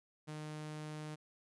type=tone; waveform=sawtooth; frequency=152.9 Hz; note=D#3; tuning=30 cents flat; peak=-39 dBFS; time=0.27-1.16 s; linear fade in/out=20 ms; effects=resampled to 24000 Hz